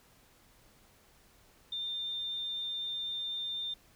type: tone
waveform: sine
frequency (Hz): 3604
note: A7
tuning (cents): +41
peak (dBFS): -34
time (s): 1.72-3.74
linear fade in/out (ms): 5
effects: pink hiss -63 dBFS RMS until 3.95 s